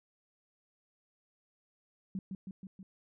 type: tone with echo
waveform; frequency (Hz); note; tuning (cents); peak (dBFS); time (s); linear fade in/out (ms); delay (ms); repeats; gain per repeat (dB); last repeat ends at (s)
sine; 190.6; G3; -48; -34; 2.15-2.19; 2; 160; 4; -3; 2.83
effects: none